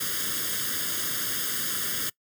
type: noise with comb filter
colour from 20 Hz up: white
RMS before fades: -29 dBFS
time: 0-2.1 s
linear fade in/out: 10 ms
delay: 0.6 ms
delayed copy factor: +0.95
effects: noise-tail reverb RT60 0.1 s tail -23 dB re dry + high-pass 100 Hz 12 dB/octave